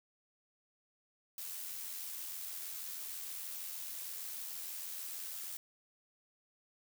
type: noise with amplitude modulation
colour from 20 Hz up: blue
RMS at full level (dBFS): -42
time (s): 1.38-5.57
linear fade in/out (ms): 2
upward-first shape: sine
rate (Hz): 86.4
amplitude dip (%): 35
effects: none